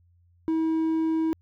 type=tone with hard clipping; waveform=sine; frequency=321.6 Hz; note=E4; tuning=43 cents flat; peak=-23 dBFS; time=0.48-1.33 s; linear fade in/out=0 ms; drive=3 dB; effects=added 87 Hz sine -58 dBFS peak until 1.41 s